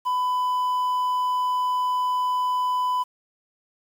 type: tone with quantisation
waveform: triangle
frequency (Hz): 1000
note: B5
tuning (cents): +21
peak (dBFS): -19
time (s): 0.05-3.04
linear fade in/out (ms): 20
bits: 8
effects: none